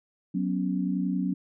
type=chord; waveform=sine; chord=F# suspended fourth; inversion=none; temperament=equal; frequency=185 / 246.9 / 277.2 Hz; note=F#3 / B3 / C#4; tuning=0 / 0 / 0 cents; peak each=-27 / -32 / -30 dBFS; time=0.34-1.34 s; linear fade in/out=10 ms; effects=none